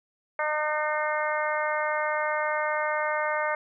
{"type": "harmonic tone", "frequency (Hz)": 303.9, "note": "D#4", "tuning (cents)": -41, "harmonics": [2, 3, 4, 5, 6, 7], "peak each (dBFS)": [-29, -31, -32, -33, -34, -34], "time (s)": [0.39, 3.55], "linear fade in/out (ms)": 2, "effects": []}